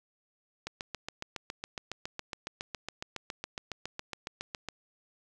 click train, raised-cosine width 0.2 ms, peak -19 dBFS, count 30, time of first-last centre 0.67-4.687 s, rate 7.22 Hz, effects none

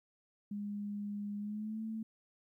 sine tone with pitch glide, 205 to 221 Hz, G#3 to A3, -22 to +8 cents, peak -37 dBFS, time 0.51-2.03 s, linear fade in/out 5 ms, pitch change +130 cents, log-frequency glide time 1.38-1.82 s, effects 13-bit

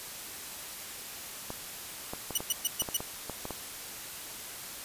clicks, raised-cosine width 1 ms, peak -22 dBFS, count 10, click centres 1.504 / 2.135 / 2.307 / 2.405 / 2.821 / 2.888 / 3.005 / 3.297 / 3.454 / 3.507 s
10% pulse tone bursts, 2945 Hz, F#7, 9 cents flat, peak -17 dBFS, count 5, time 2.35-2.97 s, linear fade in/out 5 ms, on 28 ms, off 120 ms
effects white hiss -42 dBFS RMS until 4.84 s + resampled to 32000 Hz

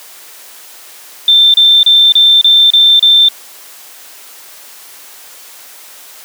sine tone bursts, 3566 Hz, A7, 22 cents sharp, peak -3 dBFS, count 7, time 1.28-3.286 s, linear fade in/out 2 ms, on 260 ms, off 31 ms, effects white hiss -35 dBFS RMS until 6.24 s + high-pass 400 Hz 12 dB/octave

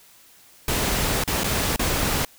pink noise with dropouts, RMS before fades -23 dBFS, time 0.68-2.25 s, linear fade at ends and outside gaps 2 ms, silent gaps 1.238-1.276 / 1.435-1.442 / 1.761-1.793 s, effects white hiss -52 dBFS RMS until 2.38 s

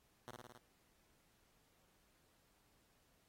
5% pulse tone with echo, 121.8 Hz, B2, 24 cents flat, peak -37 dBFS, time 0.28-0.31 s, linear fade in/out 0 ms, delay 54 ms, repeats 5, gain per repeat -2 dB, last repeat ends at 0.58 s, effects pink hiss -75 dBFS RMS until 3.28 s + AAC 48 kbps

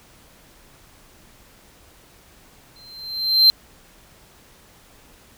triangle tone with exponential growth, 4128 Hz, C8, 24 cents flat, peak -6 dBFS, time 2.76-3.5 s, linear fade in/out 0 ms, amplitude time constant 160 ms, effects pink hiss -51 dBFS RMS until 5.37 s

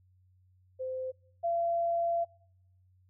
sine tone pair in turn, 517 / 680.8 Hz, C5 / F5, -21 / -44 cents, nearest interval perfect fourth, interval 477 cents, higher second, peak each -33 / -27 dBFS, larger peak second, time 0.79-1.12 / 1.43-2.25 s, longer second, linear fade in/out 20 ms, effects noise-tail reverb RT60 0.8 s tail -26 dB re dry + added 92 Hz sine -62 dBFS peak until 3.09 s

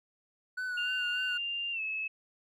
triangle tone with vibrato, 1480 Hz, F#6, in tune, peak -31 dBFS, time 0.57-1.38 s, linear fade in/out 10 ms, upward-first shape sine, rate 3.4 Hz, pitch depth 34 cents each way
sine tone with pitch glide, 2794 to 2592 Hz, F7 to E7, 0 to -30 cents, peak -32 dBFS, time 0.77-2.08 s, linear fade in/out 10 ms, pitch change -130 cents, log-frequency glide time 1.72-1.81 s
effects none

